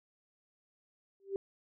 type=tone with exponential growth; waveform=sine; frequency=392 Hz; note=G4; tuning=in tune; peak=-28 dBFS; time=1.2-1.36 s; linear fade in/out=1 ms; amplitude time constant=33 ms; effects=none